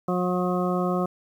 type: harmonic tone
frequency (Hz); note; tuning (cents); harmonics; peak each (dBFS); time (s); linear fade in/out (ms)
180.3; F#3; -45; 1 / 2 / 3 / 4 / 6 / 7; -25 / -28 / -30 / -31 / -33 / -33; 0.08-1.06; 5
effects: 9-bit